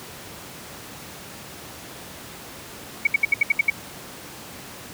sine tone bursts, 2241 Hz, C#7, 18 cents sharp, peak -13 dBFS, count 8, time 3.05-3.701 s, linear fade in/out 5 ms, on 21 ms, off 69 ms, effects pink hiss -39 dBFS RMS until 4.93 s + high-pass 100 Hz 12 dB/octave

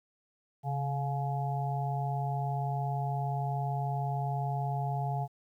harmonic tone with a mistuned harmonic, 141.2 Hz, C#3, 32 cents sharp, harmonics 1 / 3 / 5 / 6, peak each -31 / -46 / -36 / -38 dBFS, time 0.63-5.28 s, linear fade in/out 50 ms, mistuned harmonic 1, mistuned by -56 cents, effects 11-bit

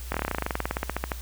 slowing click train, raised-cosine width 0.5 ms, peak -11 dBFS, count 23, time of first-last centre 0.12-1.118 s, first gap 23 ms, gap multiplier 1.06, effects added 60 Hz sine -35 dBFS peak until 1.21 s + white hiss -45 dBFS RMS until 1.21 s

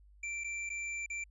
square tone with dropouts, 2349 Hz, D7, in tune, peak -37 dBFS, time 0.23-1.24 s, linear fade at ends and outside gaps 5 ms, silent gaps 0.438-0.443 / 0.693-0.7 / 1.062-1.1 s, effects added 50 Hz sine -57 dBFS peak until 1.3 s + resampled to 24000 Hz

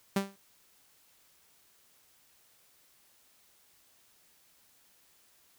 sawtooth tone with exponential decay, 196.6 Hz, G3, 5 cents sharp, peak -20 dBFS, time 0.16-0.36 s, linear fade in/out 5 ms, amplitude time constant 42 ms, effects white hiss -65 dBFS RMS until 5.58 s

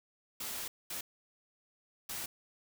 white noise bursts at uneven times, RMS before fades -40 dBFS, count 3, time 0.4-0.68 / 0.9-1.01 / 2.09-2.26 s, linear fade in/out 5 ms, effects none

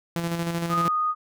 sawtooth tone with tremolo, 169.1 Hz, E3, 44 cents sharp, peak -20 dBFS, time 0.16-0.88 s, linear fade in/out 0 ms, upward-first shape square, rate 13 Hz, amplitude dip 40%
sine tone, 1238 Hz, D#6, 9 cents flat, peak -21 dBFS, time 0.69-1.15 s, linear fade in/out 50 ms
effects none

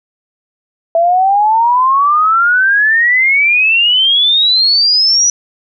sine exponential sweep, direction up, 659.3 to 5920 Hz, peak -7 dBFS, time 0.95-5.3 s, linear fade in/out 2 ms, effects none

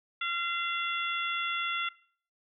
harmonic tone, 686 Hz, F5, 31 cents flat, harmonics 2 / 3 / 4 / 5, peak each -33 / -35 / -36 / -37 dBFS, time 0.21-1.89 s, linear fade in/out 5 ms, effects noise-tail reverb RT60 0.5 s tail -20 dB re dry

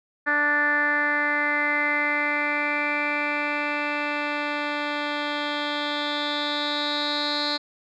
10% pulse tone with low-pass filter sweep, 293.7 Hz, D4, in tune, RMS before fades -25 dBFS, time 0.26-7.58 s, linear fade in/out 20 ms, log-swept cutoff 1700 to 4100 Hz, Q 7.8, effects none

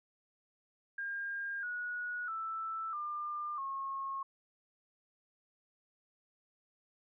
sine tone with pitch steps, 1609 / 1458.5 / 1322.1 / 1198.4 / 1086.4 Hz, G6 / F#6 / E6 / D6 / C#6, +45 / -25 / +5 / +35 / -35 cents, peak -36 dBFS, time 0.98-4.23 s, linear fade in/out 5 ms, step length 650 ms, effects none

